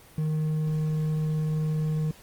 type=tone with hard clipping; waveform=triangle; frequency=155.1 Hz; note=D#3; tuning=5 cents flat; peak=-25 dBFS; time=0.18-2.11 s; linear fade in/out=2 ms; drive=7 dB; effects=pink hiss -52 dBFS RMS until 2.22 s + Opus 24 kbps